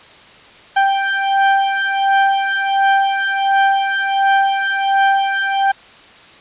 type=beating tone pair; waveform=30% pulse; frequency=784 / 785.4 Hz; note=G5 / G5; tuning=0 / +3 cents; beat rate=1.4 Hz; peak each=-13 dBFS; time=0.76-5.72 s; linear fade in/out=10 ms; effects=white hiss -42 dBFS RMS until 6.4 s + resampled to 8000 Hz